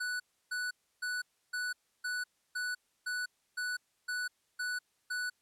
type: tone bursts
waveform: square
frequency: 1482 Hz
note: F#6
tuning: 2 cents sharp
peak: -34 dBFS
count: 11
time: 0-5.3 s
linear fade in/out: 10 ms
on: 200 ms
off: 310 ms
effects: white hiss -75 dBFS RMS until 5.41 s + low-pass 11000 Hz 12 dB/octave